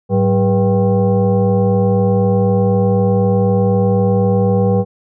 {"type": "tone with frequency modulation", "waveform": "sine", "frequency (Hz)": 190, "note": "F#3", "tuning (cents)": 46, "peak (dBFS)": -10, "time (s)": [0.09, 4.85], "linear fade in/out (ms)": 50, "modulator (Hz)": 296, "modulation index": 1.4, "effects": []}